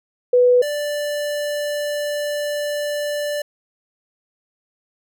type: tone pair in turn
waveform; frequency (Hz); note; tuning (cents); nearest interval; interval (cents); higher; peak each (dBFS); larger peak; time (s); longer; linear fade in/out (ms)
sine / square; 493.9 / 587.3; B4 / D5; 0 / 0; minor third; 300; second; -10 / -22; first; 0.33-0.62 / 0.62-3.42; second; 5
effects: none